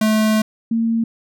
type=tone pair in turn; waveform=square / sine; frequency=216.6 / 228.1 Hz; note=A3 / A#3; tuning=-27 / -37 cents; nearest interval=minor second; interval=90 cents; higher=second; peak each=-14 / -15 dBFS; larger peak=first; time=0.01-0.42 / 0.71-1.04 s; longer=first; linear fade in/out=5 ms; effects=none